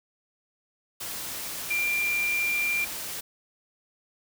sine tone in noise, 2379 Hz, D7, 22 cents sharp, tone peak -24 dBFS, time 1.7-2.85 s, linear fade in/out 10 ms, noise white, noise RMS -35 dBFS, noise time 1-3.21 s, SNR +8 dB, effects none

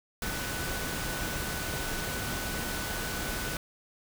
sine tone in noise, 1493 Hz, F#6, 15 cents sharp, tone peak -40 dBFS, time 0.22-3.57 s, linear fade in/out 2 ms, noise pink, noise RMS -34 dBFS, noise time 0.22-3.57 s, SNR -9 dB, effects none

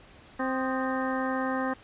harmonic tone with a mistuned harmonic, 261.6 Hz, C4, in tune, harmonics 1 / 2 / 3 / 4 / 5 / 6 / 7, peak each -30 / -33 / -35 / -36 / -37 / -38 / -38 dBFS, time 0.39-1.74 s, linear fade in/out 10 ms, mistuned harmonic 5, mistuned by -87 cents, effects pink hiss -53 dBFS RMS until 1.83 s + resampled to 8000 Hz

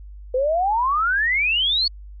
sine exponential sweep, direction up, 493.9 to 4500 Hz, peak -17 dBFS, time 0.34-1.88 s, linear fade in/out 5 ms, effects added 50 Hz sine -36 dBFS peak until 2.2 s

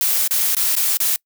blue noise with dropouts, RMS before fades -18 dBFS, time 0.01-1.16 s, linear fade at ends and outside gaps 1 ms, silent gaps 0.276-0.309 / 0.549-0.567 / 0.753-0.765 / 0.971-1.002 s, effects noise-tail reverb RT60 0.1 s tail -26 dB re dry

